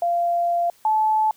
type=tone pair in turn; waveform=sine; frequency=691 / 867.1 Hz; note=F5 / A5; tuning=-19 / -26 cents; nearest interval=major third; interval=393 cents; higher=second; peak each=-18 / -16 dBFS; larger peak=second; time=0.02-0.7 / 0.85-1.31 s; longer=first; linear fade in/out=2 ms; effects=white hiss -56 dBFS RMS until 1.36 s